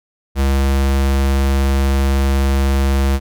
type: tone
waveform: square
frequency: 68.1 Hz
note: C#2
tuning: 30 cents flat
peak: -13 dBFS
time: 0.35-3.2 s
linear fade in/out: 50 ms
effects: none